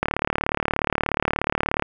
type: click train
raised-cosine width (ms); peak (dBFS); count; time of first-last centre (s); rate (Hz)
0.5; -5; 67; 0.03-1.823; 36.8
effects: none